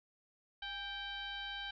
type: tone with frequency modulation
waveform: sine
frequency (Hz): 2338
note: D7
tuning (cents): -8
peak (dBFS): -40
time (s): 0.62-1.71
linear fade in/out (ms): 5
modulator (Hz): 764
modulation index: 2
effects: none